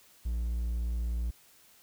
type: tone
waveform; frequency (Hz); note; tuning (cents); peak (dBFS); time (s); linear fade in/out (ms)
triangle; 58.3; A#1; +1; -27; 0.25-1.31; 10
effects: white hiss -60 dBFS RMS until 1.82 s